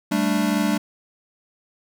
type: chord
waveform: square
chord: G suspended second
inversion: none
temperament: equal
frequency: 196 / 220 / 293.7 Hz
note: G3 / A3 / D4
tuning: 0 / 0 / 0 cents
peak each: -24 dBFS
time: 0.11-0.78 s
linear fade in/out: 10 ms
effects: none